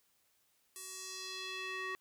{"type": "tone with band-pass filter sweep", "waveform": "square", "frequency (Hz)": 375.8, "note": "F#4", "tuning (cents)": 27, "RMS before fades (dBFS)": -43, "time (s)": [0.76, 1.95], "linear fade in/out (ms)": 0, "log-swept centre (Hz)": [9800, 1700], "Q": 1.7, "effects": ["white hiss -74 dBFS RMS until 2 s"]}